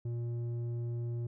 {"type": "tone with low-pass filter", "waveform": "square", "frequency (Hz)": 118.5, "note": "A#2", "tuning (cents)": 29, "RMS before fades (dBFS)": -36, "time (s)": [0.05, 1.27], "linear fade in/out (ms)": 5, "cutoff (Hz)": 290, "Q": 1, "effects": []}